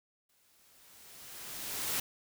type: noise with exponential growth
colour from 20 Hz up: white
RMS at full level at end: -32 dBFS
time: 0.29-2 s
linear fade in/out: 5 ms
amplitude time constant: 370 ms
effects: none